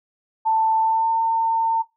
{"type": "tone with pitch glide", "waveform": "sine", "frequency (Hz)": [887, 905.1], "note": ["A5", "A5"], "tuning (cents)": [14, 49], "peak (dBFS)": -16, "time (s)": [0.45, 1.83], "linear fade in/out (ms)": 20, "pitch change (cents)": 35, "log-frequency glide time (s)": [0.78, 1.19], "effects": ["noise-tail reverb RT60 0.2 s tail -18 dB re dry"]}